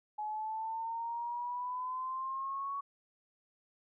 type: exponential sweep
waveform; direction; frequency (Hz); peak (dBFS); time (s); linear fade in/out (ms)
sine; up; 844 to 1123; -35; 0.18-2.81; 10
effects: none